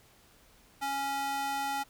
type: tone with high-pass filter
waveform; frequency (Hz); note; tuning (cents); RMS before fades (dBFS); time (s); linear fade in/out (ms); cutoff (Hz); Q
square; 277.2; C#4; 0; -33; 0.81-1.84; 20; 760; 1.8
effects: pink hiss -61 dBFS RMS until 1.89 s